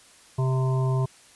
harmonic tone with a mistuned harmonic, 130.8 Hz, C3, in tune, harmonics 1 / 3 / 5 / 7 / 8, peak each -21 / -32 / -36 / -38 / -37 dBFS, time 0.38-1.06 s, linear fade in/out 10 ms, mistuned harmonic 8, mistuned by -20 cents, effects white hiss -53 dBFS RMS until 1.35 s + resampled to 24000 Hz

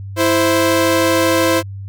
sawtooth tone pair together, 330.4 / 522 Hz, E4 / C5, +4 / -4 cents, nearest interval minor sixth, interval 792 cents, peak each -11 dBFS, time 0.16-1.63 s, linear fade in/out 50 ms, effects added 98 Hz sine -26 dBFS peak until 1.88 s

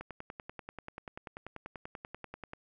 click train, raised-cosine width 0.5 ms, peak -27 dBFS, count 27, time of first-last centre 0.01-2.534 s, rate 10.3 Hz, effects none

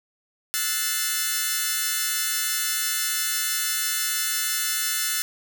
5% pulse chord, F# half-diminished seventh, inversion third, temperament equal, 1318.5 / 1480 / 1760 / 2093 Hz, E6 / F#6 / A6 / C7, 0 / 0 / 0 / 0 cents, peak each -20 / -17 / -16 / -20 dBFS, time 0.54-5.22 s, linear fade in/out 0 ms, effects none

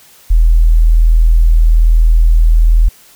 sine tone, 40.58 Hz, E1, 26 cents flat, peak -4 dBFS, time 0.3-2.89 s, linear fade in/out 10 ms, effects white hiss -43 dBFS RMS until 3.15 s

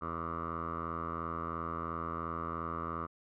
10% pulse tone with low-pass filter, 82.9 Hz, E2, 10 cents sharp, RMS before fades -38 dBFS, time 0.01-3.07 s, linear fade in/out 20 ms, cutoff 1200 Hz, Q 8.4, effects none

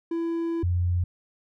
triangle / sine tone pair in turn, 333.8 / 88.41 Hz, E4 / F2, +22 / +22 cents, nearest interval octave + major seventh, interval 2300 cents, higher first, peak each -23 / -21 dBFS, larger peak second, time 0.11-0.63 / 0.63-1.04 s, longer first, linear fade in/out 5 ms, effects none

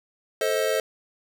square chord, A diminished, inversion none, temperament just, 440 / 528 / 633.6 Hz, A4 / C5 / Eb5, 0 / +16 / +31 cents, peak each -27 dBFS, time 0.41-0.8 s, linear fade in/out 2 ms, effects none

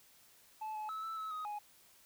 sine tone with pitch steps, 868 / 856 / 1299 / 1321 / 1295 / 1255 / 833 Hz, A5 / A5 / E6 / E6 / E6 / D#6 / G#5, -24 / -48 / -26 / +3 / -31 / +15 / +5 cents, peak -36 dBFS, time 0.61-1.59 s, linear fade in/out 10 ms, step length 140 ms, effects tanh soft clip ceiling -38 dBFS + white hiss -64 dBFS RMS until 2.05 s

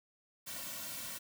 white noise with comb filter, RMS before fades -43 dBFS, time 0.46-1.19 s, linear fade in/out 20 ms, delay 2.4 ms, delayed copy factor -0.95, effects none

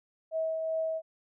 sine tone with tremolo, 643 Hz, E5, 43 cents flat, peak -27 dBFS, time 0.31-1.02 s, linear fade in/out 50 ms, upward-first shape triangle, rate 2.6 Hz, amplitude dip 35%, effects none

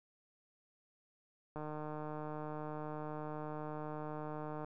click train, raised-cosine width 1 ms, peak -30 dBFS, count 470, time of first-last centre 1.56-4.646 s, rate 152 Hz, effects none

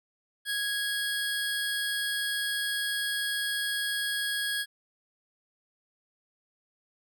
25% pulse tone pair together, 1655 / 4402 Hz, G#6 / C#8, -6 / -13 cents, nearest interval octave + perfect fourth, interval 1693 cents, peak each -25 / -33 dBFS, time 0.45-4.66 s, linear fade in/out 50 ms, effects none

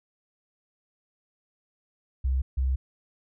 sine tone pair in turn, 65.41 / 65.41 Hz, C2 / C2, 0 / 0 cents, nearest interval unison, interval 0 cents, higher neither, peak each -22 dBFS, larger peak neither, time 2.24-2.42 / 2.57-2.76 s, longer second, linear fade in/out 10 ms, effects none

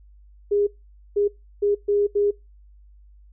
sine tone bursts at uneven times, 408.8 Hz, G#4, 27 cents flat, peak -17 dBFS, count 5, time 0.51-0.67 / 1.16-1.28 / 1.62-1.75 / 1.88-2.07 / 2.15-2.31 s, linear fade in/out 10 ms, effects noise-tail reverb RT60 0.2 s tail -22 dB re dry + added 50 Hz sine -47 dBFS peak until 3.32 s

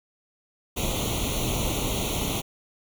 pink noise with comb filter, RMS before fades -27 dBFS, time 0.76-2.42 s, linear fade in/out 20 ms, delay 0.3 ms, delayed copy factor +1, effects none

